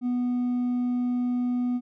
sine tone with hard clipping, 246.3 Hz, B3, 5 cents flat, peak -24 dBFS, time 0.01-1.81 s, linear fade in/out 50 ms, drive 2 dB, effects none

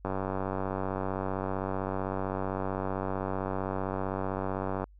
click train, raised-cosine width 1 ms, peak -18 dBFS, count 459, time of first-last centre 0.05-4.841 s, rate 95.6 Hz, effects added 49 Hz sine -52 dBFS peak until 4.99 s

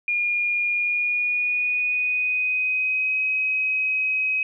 sine tone with pitch glide, 2425 to 2534 Hz, D#7 to D#7, -45 to +31 cents, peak -20 dBFS, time 0.08-4.43 s, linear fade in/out 2 ms, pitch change +76 cents, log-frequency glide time 0.72-3.19 s, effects none

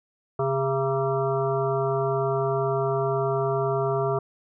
harmonic tone with a mistuned harmonic, 135.1 Hz, C#3, 44 cents flat, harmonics 1 / 3 / 5 / 7 / 9 / 10, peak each -28 / -25 / -28 / -34 / -32 / -38 dBFS, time 0.39-4.19 s, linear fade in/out 5 ms, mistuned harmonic 9, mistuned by -66 cents, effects none

